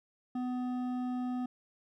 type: tone with hard clipping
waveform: sine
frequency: 250.1 Hz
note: B3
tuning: 22 cents sharp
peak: -34 dBFS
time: 0.35-1.46 s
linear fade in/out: 5 ms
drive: 9 dB
effects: none